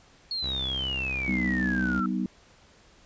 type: exponential sweep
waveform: sine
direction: down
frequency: 4359 to 1313 Hz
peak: -28 dBFS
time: 0.31-2.06 s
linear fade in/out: 2 ms
type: tone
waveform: sawtooth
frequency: 65.8 Hz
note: C2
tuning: 10 cents sharp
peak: -30 dBFS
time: 0.42-2.01 s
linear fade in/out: 20 ms
type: chord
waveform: sine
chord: G augmented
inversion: none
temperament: equal with one note detuned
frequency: 191.41 / 246.9 / 311.1 Hz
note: G3 / B3 / D#4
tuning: -41 / 0 / 0 cents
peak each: -28 / -30 / -33 dBFS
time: 1.28-2.26 s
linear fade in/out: 2 ms
effects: pink hiss -57 dBFS RMS until 3.05 s + resampled to 16000 Hz

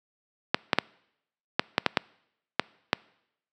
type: clicks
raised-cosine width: 0.3 ms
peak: -3 dBFS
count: 9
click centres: 0.545 / 0.732 / 0.786 / 1.595 / 1.781 / 1.863 / 1.972 / 2.596 / 2.931 s
effects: noise-tail reverb RT60 0.8 s tail -25 dB re dry + high-pass 150 Hz 12 dB/octave

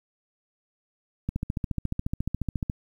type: click train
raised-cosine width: 5 ms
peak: -15 dBFS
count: 21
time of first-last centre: 1.29-2.698 s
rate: 14.2 Hz
effects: 9-bit

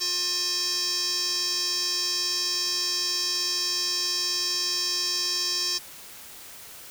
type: tone with band-pass filter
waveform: square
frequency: 357.3 Hz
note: F4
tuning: 40 cents sharp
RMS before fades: -27 dBFS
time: 0-5.79 s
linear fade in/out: 20 ms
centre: 5300 Hz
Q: 6.1
effects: white hiss -44 dBFS RMS until 6.9 s

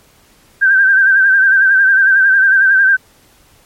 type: tone with vibrato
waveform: sine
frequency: 1568 Hz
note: G6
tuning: in tune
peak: -6 dBFS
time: 0.61-2.97 s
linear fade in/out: 20 ms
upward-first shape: sine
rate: 11 Hz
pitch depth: 53 cents each way
effects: pink hiss -49 dBFS RMS until 3.65 s + MP3 64 kbps

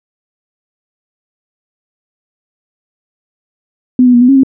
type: tone with pitch steps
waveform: sine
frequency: 251.9 / 247.7 / 240.2 / 248.5 / 272.6 / 266.6 Hz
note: B3 / B3 / B3 / B3 / C#4 / C4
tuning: +34 / +5 / -48 / +11 / -29 / +33 cents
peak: -3 dBFS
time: 3.99-4.434 s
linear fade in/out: 2 ms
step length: 74 ms
effects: none

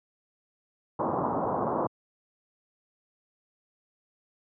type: low-pass noise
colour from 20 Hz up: white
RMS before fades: -28 dBFS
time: 0.99-1.87 s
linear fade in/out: 5 ms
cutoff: 1100 Hz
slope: 48 dB/octave
effects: high-pass 150 Hz 12 dB/octave

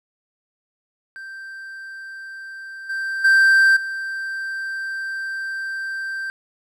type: tone with level steps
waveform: triangle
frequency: 1568 Hz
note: G6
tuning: in tune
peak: -31 / -21 / -9 / -23 dBFS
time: 1.16-6.3 s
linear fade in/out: 0 ms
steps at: 2.89 / 3.24 / 3.76 s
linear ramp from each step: 10 ms
effects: none

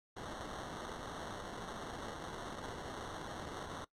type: noise with sample-and-hold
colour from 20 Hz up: white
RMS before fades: -45 dBFS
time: 0.16-3.85 s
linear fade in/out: 10 ms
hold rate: 2450 Hz
effects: noise-tail reverb RT60 0.1 s tail -19 dB re dry + low-pass 8000 Hz 12 dB/octave

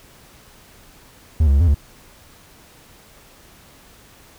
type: tone with pitch steps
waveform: triangle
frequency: 78.2 / 69.4 / 70 / 86.4 / 71.7 Hz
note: D#2 / C#2 / C#2 / F2 / D2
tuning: +9 / +3 / +18 / -18 / -41 cents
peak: -9 dBFS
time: 1.4-1.745 s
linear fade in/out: 5 ms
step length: 69 ms
effects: pink hiss -48 dBFS RMS until 4.38 s

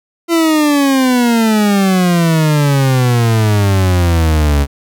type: exponential sweep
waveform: 40% pulse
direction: down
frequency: 341 to 69.3 Hz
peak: -8 dBFS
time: 0.28-4.67 s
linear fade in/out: 50 ms
effects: none

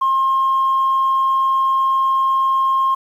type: tone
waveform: sine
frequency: 1067 Hz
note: C6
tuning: 34 cents sharp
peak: -12 dBFS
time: 0.01-2.95 s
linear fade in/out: 10 ms
effects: tanh soft clip ceiling -10 dBFS + 8-bit

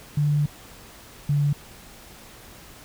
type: tone pair in turn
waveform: sine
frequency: 147.2 / 144.5 Hz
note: D3 / D3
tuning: +4 / -28 cents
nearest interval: unison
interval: 32 cents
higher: first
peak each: -18 dBFS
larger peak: neither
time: 0.17-0.46 / 1.29-1.53 s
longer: first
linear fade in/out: 5 ms
effects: pink hiss -46 dBFS RMS until 2.84 s

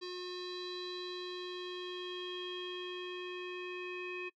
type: tone with low-pass filter sweep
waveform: square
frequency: 360.9 Hz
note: F#4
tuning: 43 cents flat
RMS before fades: -42 dBFS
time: 0.01-4.3 s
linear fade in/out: 20 ms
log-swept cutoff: 4400 to 2600 Hz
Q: 7.9
effects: noise-tail reverb RT60 0.1 s tail -24 dB re dry

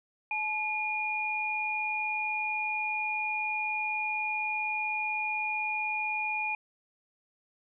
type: tone pair together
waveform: sine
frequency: 859.8 / 2432 Hz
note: A5 / D#7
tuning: -40 / -40 cents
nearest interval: octave + tritone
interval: 1800 cents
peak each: -34 / -30 dBFS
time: 0.31-6.55 s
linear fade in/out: 2 ms
effects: none

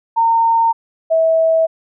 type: tone pair in turn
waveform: sine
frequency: 915 / 649.1 Hz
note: A#5 / E5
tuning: -32 / -27 cents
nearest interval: tritone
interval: 595 cents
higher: first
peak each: -10 dBFS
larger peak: neither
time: 0.16-0.73 / 1.1-1.67 s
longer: neither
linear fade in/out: 20 ms
effects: none

